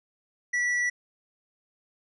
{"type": "tone with hard clipping", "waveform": "triangle", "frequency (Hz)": 1951, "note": "B6", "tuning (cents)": -22, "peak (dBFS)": -25, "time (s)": [0.53, 0.9], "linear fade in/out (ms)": 10, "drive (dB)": 9, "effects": ["resampled to 24000 Hz"]}